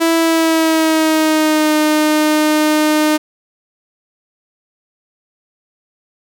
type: tone with pitch glide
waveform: sawtooth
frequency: 329.6 to 305.8 Hz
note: E4 to D#4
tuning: 0 to -30 cents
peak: -7 dBFS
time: 0-3.18 s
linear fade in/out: 20 ms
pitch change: -130 cents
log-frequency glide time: 0.16-1.75 s
effects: none